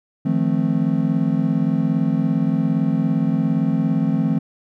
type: chord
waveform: triangle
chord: F dominant seventh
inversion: third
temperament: just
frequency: 157.15 / 174.61 / 218.3 / 261.9 Hz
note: Eb3 / F3 / A3 / C4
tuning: +18 / 0 / -13 / +2 cents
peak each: -20 dBFS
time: 0.25-4.39 s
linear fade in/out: 10 ms
effects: none